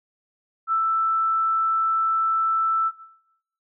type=tone; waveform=sine; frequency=1324 Hz; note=E6; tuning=7 cents sharp; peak=-18 dBFS; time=0.67-2.92 s; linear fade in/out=50 ms; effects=noise-tail reverb RT60 0.8 s tail -17 dB re dry